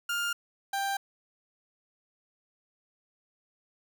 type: tone pair in turn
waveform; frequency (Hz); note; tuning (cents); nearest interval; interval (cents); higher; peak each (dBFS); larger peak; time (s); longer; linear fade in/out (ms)
30% pulse; 1406 / 789.1; F6 / G5; +11 / +11; minor seventh; 1000; first; -26; neither; 0.09-0.33 / 0.73-0.97; neither; 5
effects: none